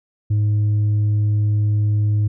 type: tone with tanh clipping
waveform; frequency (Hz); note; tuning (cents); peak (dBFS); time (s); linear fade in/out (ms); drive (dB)
triangle; 105; G#2; +19; -15; 0.3-2.28; 10; 7
effects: none